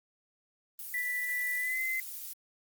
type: noise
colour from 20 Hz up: violet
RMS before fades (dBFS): -41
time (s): 0.79-2.33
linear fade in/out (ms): 2
type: tone with pitch glide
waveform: sine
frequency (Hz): 1975.5 to 2058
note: B6 to C7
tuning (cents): 0 to -29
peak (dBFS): -30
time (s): 0.94-2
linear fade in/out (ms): 2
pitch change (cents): +71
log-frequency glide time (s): 1.57-1.82
effects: Opus 24 kbps